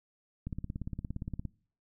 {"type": "click train", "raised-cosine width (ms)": 5, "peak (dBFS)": -24, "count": 18, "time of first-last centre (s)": [0.47, 1.453], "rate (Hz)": 17.3, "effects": ["noise-tail reverb RT60 0.5 s tail -24 dB re dry"]}